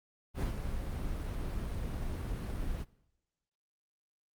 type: noise with ADSR envelope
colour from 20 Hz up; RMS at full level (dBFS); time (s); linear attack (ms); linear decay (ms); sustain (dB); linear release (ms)
brown; -30; 0.34-2.85; 72; 120; -6; 31
effects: noise-tail reverb RT60 0.9 s tail -22 dB re dry + Opus 32 kbps